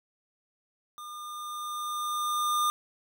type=tone with level ramp; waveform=square; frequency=1208 Hz; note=D6; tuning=48 cents sharp; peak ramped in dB=-41 to -24 dBFS; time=0.98-2.7 s; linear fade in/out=0 ms; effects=none